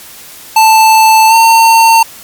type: tone with pitch glide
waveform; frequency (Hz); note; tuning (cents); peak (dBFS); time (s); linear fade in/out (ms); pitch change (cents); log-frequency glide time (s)
square; 882 to 906.8; A5 to A#5; +4 to -48; -3; 0.56-2.03; 5; +48; 1.28-1.34
effects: white hiss -32 dBFS RMS until 2.23 s + MP3 96 kbps